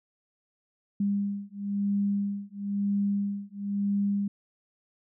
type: beating tone pair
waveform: sine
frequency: 200.7 / 201.7 Hz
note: G3 / G3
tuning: +41 / +50 cents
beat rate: 1 Hz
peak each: -29 dBFS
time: 1-4.28 s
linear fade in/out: 5 ms
effects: none